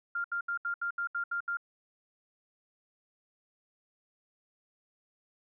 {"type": "tone bursts", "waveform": "sine", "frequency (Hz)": 1396.9, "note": "F6", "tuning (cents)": 0, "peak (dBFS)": -30, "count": 9, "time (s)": [0.15, 1.571], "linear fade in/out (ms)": 5, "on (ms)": 93, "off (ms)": 73, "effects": []}